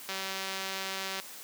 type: click train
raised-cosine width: 0.2 ms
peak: -18 dBFS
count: 214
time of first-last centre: 0.09-1.199 s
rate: 192 Hz
effects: white hiss -46 dBFS RMS until 1.43 s + high-pass 200 Hz 12 dB/octave